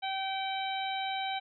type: harmonic tone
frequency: 772 Hz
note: G5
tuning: 27 cents flat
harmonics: 1 / 2 / 3 / 4 / 5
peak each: -33 / -43 / -40 / -41 / -41 dBFS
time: 0.02-1.4 s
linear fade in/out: 20 ms
effects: none